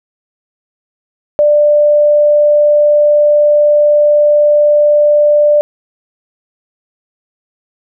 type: tone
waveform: sine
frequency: 592 Hz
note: D5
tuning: 14 cents sharp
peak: -5 dBFS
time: 1.39-5.61 s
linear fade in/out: 0 ms
effects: none